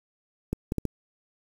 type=clicks; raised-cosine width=3 ms; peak=-14 dBFS; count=4; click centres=0.53 / 0.721 / 0.783 / 0.853 s; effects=7-bit

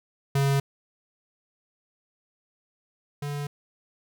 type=tone pair in turn; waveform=square; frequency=138.59 / 144.52 Hz; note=C#3 / D3; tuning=0 / -27 cents; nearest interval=minor second; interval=73 cents; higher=second; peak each=-21 / -30 dBFS; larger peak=first; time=0.35-0.6 / 3.22-3.47 s; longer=neither; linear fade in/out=5 ms; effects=none

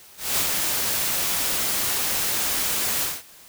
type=noise with ADSR envelope; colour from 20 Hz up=white; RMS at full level=-21 dBFS; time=0.17-3.23 s; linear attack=220 ms; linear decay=39 ms; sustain=-3 dB; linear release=210 ms; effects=white hiss -48 dBFS RMS until 3.48 s

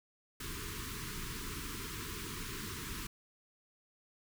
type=band-stop noise; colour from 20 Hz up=pink; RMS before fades=-42 dBFS; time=0.4-3.07 s; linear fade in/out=5 ms; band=450 to 960 Hz; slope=96 dB/octave; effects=none

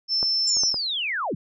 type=tone; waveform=sine; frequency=5320 Hz; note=E8; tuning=15 cents sharp; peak=-20 dBFS; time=0.08-0.74 s; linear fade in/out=50 ms
type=clicks; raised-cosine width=1 ms; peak=-18 / -25 / -20 / -20 dBFS; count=4; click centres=0.229 / 0.569 / 0.635 / 0.743 s
type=linear sweep; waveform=sine; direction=down; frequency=7380 to 107.5 Hz; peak=-24 dBFS; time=0.47-1.35 s; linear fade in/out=5 ms
effects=none

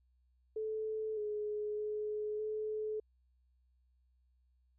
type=tone with pitch steps; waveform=sine; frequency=435.4 / 420.7 / 423.6 / 430 Hz; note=A4 / G#4 / G#4 / A4; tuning=-18 / +22 / +34 / -40 cents; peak=-35 dBFS; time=0.56-3 s; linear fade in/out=5 ms; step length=610 ms; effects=added 62 Hz sine -69 dBFS peak until 4.78 s

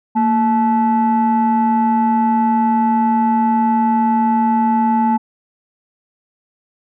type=tone pair together; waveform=sine; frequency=229.8 / 867.6 Hz; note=A#3 / A5; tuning=-25 / -25 cents; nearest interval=octave + major seventh; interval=2300 cents; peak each=-13 dBFS; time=0.15-5.18 s; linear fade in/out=20 ms; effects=tanh soft clip ceiling -8 dBFS

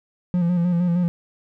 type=tone with vibrato; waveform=triangle; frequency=174.61 Hz; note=F3; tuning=in tune; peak=-15 dBFS; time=0.34-1.08 s; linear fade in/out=0 ms; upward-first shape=square; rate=6.5 Hz; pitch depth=40 cents each way; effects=none

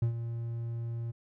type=tone with ADSR envelope; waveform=triangle; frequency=116.54 Hz; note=A#2; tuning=in tune; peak=-21 dBFS; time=0.02-1.12 s; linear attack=4 ms; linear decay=100 ms; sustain=-10 dB; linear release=18 ms; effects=none

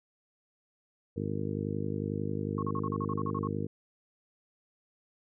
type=harmonic tone; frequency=51.1 Hz; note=G#1; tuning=27 cents flat; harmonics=2 / 3 / 4 / 5 / 6 / 7 / 8 / 9; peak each=-37 / -37 / -38 / -39 / -40 / -43 / -43 / -40 dBFS; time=1.16-3.67 s; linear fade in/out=10 ms
type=tone bursts; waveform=sine; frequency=1091 Hz; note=C#6; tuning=28 cents flat; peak=-34 dBFS; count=11; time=2.58-3.474 s; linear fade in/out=2 ms; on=44 ms; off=41 ms
effects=none

